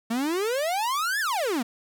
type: exponential two-way sweep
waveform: 45% pulse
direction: up then down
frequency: 220.8 to 1800 to 220.8 Hz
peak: -24 dBFS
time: 0.1-1.63 s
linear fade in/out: 10 ms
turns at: 1.2 s
effects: none